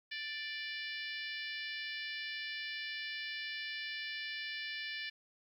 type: harmonic tone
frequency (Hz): 587.3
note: D5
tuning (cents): 0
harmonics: 3 / 4 / 5 / 6 / 7 / 8 / 9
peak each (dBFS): -43 / -45 / -47 / -49 / -50 / -51 / -52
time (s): 0.11-5.1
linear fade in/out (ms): 10
effects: 12-bit